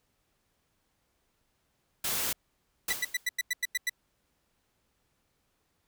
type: noise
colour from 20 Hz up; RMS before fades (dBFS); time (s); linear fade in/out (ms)
white; -31; 2.04-2.33; 5
type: noise with exponential decay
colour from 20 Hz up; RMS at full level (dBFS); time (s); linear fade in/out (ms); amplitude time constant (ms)
white; -30; 2.88-3.29; 5; 87
type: tone bursts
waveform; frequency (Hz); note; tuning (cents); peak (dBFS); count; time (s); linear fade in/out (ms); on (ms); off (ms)
sawtooth; 1975.5; B6; 0; -23; 9; 2.9-3.896; 5; 28; 93
effects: pink hiss -75 dBFS RMS until 5.87 s